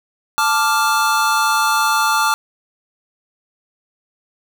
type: chord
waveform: square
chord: D minor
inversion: second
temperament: equal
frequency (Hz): 880 / 1174.7 / 1396.9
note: A5 / D6 / F6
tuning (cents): 0 / 0 / 0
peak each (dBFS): -19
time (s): 0.38-2.34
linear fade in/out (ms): 0
effects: none